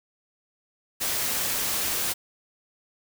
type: noise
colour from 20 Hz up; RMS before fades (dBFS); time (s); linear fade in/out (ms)
white; -27; 1-2.14; 20
effects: none